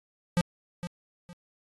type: tone with echo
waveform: square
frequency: 175.6 Hz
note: F3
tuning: 10 cents sharp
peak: -22 dBFS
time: 0.37-0.41 s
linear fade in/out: 0 ms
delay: 460 ms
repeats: 2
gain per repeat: -11 dB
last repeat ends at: 1.33 s
effects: AAC 32 kbps